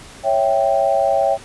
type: chord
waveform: sine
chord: C# diminished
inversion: none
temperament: equal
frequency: 554.4 / 659.3 / 784 Hz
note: C#5 / E5 / G5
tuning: 0 / 0 / 0 cents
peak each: -18 dBFS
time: 0.23-1.38 s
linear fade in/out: 50 ms
effects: pink hiss -40 dBFS RMS until 1.44 s + resampled to 24000 Hz